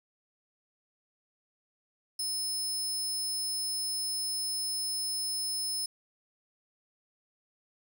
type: tone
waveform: 25% pulse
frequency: 5220 Hz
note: E8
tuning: 18 cents flat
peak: -26 dBFS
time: 2.19-5.86 s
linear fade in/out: 5 ms
effects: none